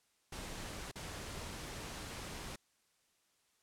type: noise with dropouts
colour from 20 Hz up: pink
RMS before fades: -45 dBFS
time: 0.32-2.56 s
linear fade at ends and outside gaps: 5 ms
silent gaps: 0.915-0.956 s
effects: white hiss -75 dBFS RMS until 3.62 s + low-pass 10000 Hz 12 dB/octave